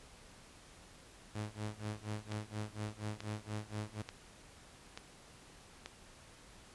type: tone with tremolo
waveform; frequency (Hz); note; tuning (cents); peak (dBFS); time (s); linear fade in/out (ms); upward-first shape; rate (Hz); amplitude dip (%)
sawtooth; 106.3; G#2; +41; -33; 1.35-4.02; 5; sine; 4.2; 95
type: click train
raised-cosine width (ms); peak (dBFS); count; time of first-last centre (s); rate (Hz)
0.2; -26; 5; 2.32-5.86; 1.13
effects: pink hiss -58 dBFS RMS until 6.74 s + resampled to 24000 Hz